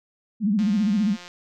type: tone with vibrato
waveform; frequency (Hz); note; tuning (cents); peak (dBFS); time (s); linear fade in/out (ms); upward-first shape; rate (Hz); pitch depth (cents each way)
sine; 207.7; G#3; 0; -18; 0.4-1.17; 50; sine; 15; 140
type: click train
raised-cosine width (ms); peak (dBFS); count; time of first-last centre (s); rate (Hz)
0.2; -24; 123; 0.59-1.279; 177
effects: none